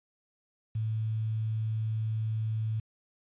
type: tone with quantisation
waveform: sine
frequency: 110 Hz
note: A2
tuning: in tune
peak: -28 dBFS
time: 0.75-2.8 s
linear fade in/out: 5 ms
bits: 9
effects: resampled to 8000 Hz